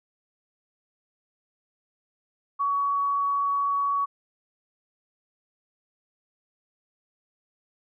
sine tone, 1126 Hz, C#6, 27 cents sharp, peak -22 dBFS, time 2.59-4.06 s, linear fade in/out 20 ms, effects none

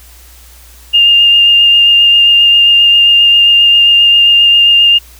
sine tone with vibrato, 2813 Hz, F7, 12 cents sharp, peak -3 dBFS, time 0.93-4.99 s, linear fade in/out 20 ms, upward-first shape sine, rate 7.5 Hz, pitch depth 12 cents each way, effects added 60 Hz sine -37 dBFS peak until 5.19 s + white hiss -40 dBFS RMS until 5.19 s

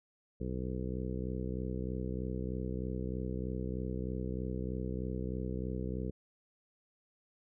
harmonic tone, 63.2 Hz, B1, 41 cents sharp, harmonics 1 / 2 / 3 / 4 / 5 / 6 / 7 / 8, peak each -39 / -41 / -40 / -46 / -45 / -47 / -44 / -49 dBFS, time 0.4-6.11 s, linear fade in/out 10 ms, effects none

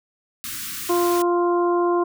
white band-stop noise, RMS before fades -31 dBFS, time 0.44-1.22 s, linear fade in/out 0 ms, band 350 to 1100 Hz, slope 96 dB/octave
harmonic tone, 349.2 Hz, F4, in tune, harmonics 1 / 2 / 3 / 4, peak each -18 / -26 / -24 / -37 dBFS, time 0.89-2.04 s, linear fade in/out 10 ms
effects none

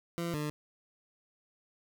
20% pulse tone pair in turn, 170 / 149.89 Hz, F3 / D3, -46 / +36 cents, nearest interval major second, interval 218 cents, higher first, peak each -28 dBFS, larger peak neither, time 0.18-0.34 / 0.34-0.5 s, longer neither, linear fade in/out 0 ms, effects none

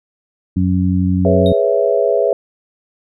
harmonic tone, 91.8 Hz, F#2, 13 cents flat, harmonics 1 / 2 / 3, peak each -16 / -15 / -19 dBFS, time 0.56-1.53 s, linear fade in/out 10 ms
sine chord, C# minor seventh, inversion second, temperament equal, 415.3 / 493.9 / 554.4 / 659.3 Hz, G#4 / B4 / C#5 / E5, 0 / 0 / 0 / 0 cents, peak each -17 dBFS, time 1.25-2.33 s, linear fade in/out 2 ms
triangle tone with exponential decay, 3729 Hz, A#7, in tune, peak -22 dBFS, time 1.46-1.62 s, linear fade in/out 1 ms, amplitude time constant 34 ms
effects none

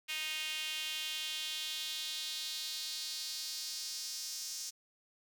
sawtooth tone with high-pass filter sweep, 310.7 Hz, D#4, 2 cents flat, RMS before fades -40 dBFS, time 0.08-4.71 s, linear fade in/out 20 ms, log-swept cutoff 2600 to 5700 Hz, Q 2.9, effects none

